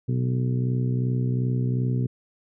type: harmonic tone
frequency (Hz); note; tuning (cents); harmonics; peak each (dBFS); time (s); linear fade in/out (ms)
62.7; B1; +27; 2 / 3 / 4 / 5 / 6 / 7; -22 / -32 / -31 / -42 / -37 / -40; 0.08-2.07; 10
effects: none